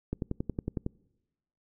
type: click train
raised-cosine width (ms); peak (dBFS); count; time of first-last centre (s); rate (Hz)
3; -18; 9; 0.13-0.864; 10.9
effects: noise-tail reverb RT60 1.0 s tail -25 dB re dry